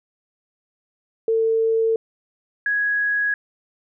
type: tone pair in turn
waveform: sine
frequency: 449.1 / 1664.5 Hz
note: A4 / G#6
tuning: +35 / +3 cents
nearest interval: octave + major seventh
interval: 2268 cents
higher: second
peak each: -16 / -18 dBFS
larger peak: first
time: 1.28-1.96 / 2.66-3.34 s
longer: neither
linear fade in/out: 2 ms
effects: none